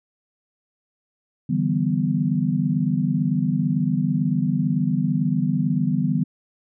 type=chord; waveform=sine; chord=E minor seventh; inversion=third; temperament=equal with one note detuned; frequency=146.83 / 164.81 / 193.75 / 246.9 Hz; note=D3 / E3 / G3 / B3; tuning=0 / 0 / -20 / 0 cents; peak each=-24 dBFS; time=1.49-6.24 s; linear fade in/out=10 ms; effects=none